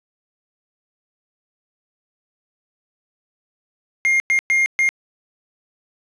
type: tone bursts at uneven times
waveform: triangle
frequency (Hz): 2124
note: C7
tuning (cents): +25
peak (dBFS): -12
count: 4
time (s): 4.05-4.2 / 4.3-4.39 / 4.5-4.66 / 4.79-4.89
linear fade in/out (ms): 0
effects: resampled to 24000 Hz + 8-bit